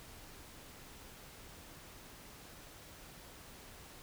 silence, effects pink hiss -54 dBFS RMS until 4.02 s

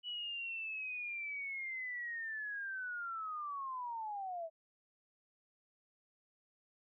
sine linear sweep, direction down, 2960 to 635 Hz, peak -39 dBFS, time 0.03-4.5 s, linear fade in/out 50 ms, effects none

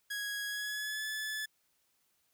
sawtooth tone with pitch glide, 1659 to 1728.5 Hz, G#6 to A6, -2 to -31 cents, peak -32 dBFS, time 0.1-1.46 s, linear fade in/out 10 ms, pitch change +71 cents, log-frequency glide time 0.46-1.05 s, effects white hiss -75 dBFS RMS until 2.33 s

